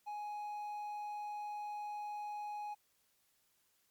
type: tone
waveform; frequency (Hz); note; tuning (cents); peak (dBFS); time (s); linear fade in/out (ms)
triangle; 834; G#5; +7; -38; 0.06-2.75; 20
effects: white hiss -75 dBFS RMS until 3.9 s + MP3 96 kbps